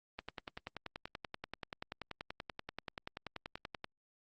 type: click train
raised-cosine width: 0.3 ms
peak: -25 dBFS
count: 39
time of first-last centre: 0.19-3.844 s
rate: 10.4 Hz
effects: Opus 24 kbps